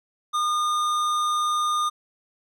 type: tone with tanh clipping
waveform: sine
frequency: 1217 Hz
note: D#6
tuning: 39 cents flat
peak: -23 dBFS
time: 0.33-1.9 s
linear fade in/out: 20 ms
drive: 15 dB
effects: none